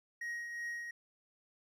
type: tone with tremolo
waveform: triangle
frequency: 1885 Hz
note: A#6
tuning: 19 cents sharp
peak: -35 dBFS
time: 0.21-0.91 s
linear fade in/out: 5 ms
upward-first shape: triangle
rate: 2.7 Hz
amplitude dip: 45%
effects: none